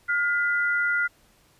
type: tone pair together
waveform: sine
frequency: 1422 / 1999.4 Hz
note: F6 / B6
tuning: +31 / +21 cents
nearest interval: tritone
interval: 590 cents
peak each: -22 / -27 dBFS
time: 0.08-1.08 s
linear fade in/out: 20 ms
effects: pink hiss -60 dBFS RMS until 1.59 s + resampled to 32000 Hz